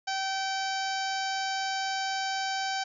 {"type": "harmonic tone", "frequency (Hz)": 772, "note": "G5", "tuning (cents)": -27, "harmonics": [1, 2, 3, 4, 5, 6, 7, 8, 9], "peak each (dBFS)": [-31, -35, -41, -40, -43, -39, -41, -45, -46], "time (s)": [0.07, 2.84], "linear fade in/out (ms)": 10, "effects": []}